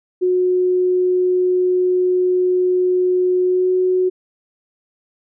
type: tone with pitch glide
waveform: sine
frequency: 364.5 to 368.3 Hz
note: F#4 to F#4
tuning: -26 to -8 cents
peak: -13 dBFS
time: 0.21-4.1 s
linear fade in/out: 20 ms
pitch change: +18 cents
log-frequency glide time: 3.44-3.7 s
effects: none